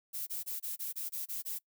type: noise bursts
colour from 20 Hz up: violet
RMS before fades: -38 dBFS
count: 9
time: 0.13-1.59 s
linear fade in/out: 20 ms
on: 140 ms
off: 25 ms
effects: noise-tail reverb RT60 0.1 s tail -24 dB re dry